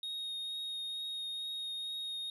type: tone with vibrato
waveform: triangle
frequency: 3729 Hz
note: A#7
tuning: in tune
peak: -36 dBFS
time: 0.03-2.3 s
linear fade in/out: 2 ms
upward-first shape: triangle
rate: 2.2 Hz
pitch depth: 12 cents each way
effects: none